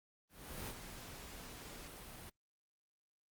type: noise with ADSR envelope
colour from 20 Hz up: pink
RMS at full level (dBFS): -43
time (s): 0.29-2.3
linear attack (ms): 390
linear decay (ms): 61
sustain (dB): -8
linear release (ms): 8
effects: Opus 32 kbps